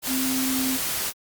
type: tone in noise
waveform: sine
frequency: 261.6 Hz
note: C4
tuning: in tune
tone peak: -24 dBFS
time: 0.07-0.79 s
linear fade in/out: 50 ms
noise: white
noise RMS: -27 dBFS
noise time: 0.02-1.13 s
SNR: 0 dB
effects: Opus 48 kbps